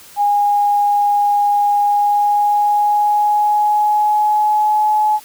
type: tone with pitch glide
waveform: sine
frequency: 820 to 850.4 Hz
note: G#5 to G#5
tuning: -22 to +41 cents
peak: -11 dBFS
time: 0.16-5.2 s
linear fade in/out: 50 ms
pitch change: +63 cents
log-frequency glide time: 1.81-4.91 s
effects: white hiss -41 dBFS RMS until 5.24 s